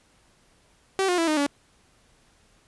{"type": "tone with pitch steps", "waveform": "sawtooth", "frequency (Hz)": [385.1, 357.2, 331.4, 307.4, 285.2], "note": ["G4", "F4", "E4", "D#4", "C#4"], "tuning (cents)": [-31, 39, 9, -21, 49], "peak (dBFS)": -17, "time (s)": [0.99, 1.465], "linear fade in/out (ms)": 0, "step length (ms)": 95, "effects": ["pink hiss -61 dBFS RMS until 2.67 s", "resampled to 24000 Hz"]}